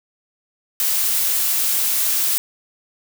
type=noise; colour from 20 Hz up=blue; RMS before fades=-19 dBFS; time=0.8-2.38 s; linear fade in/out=0 ms; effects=none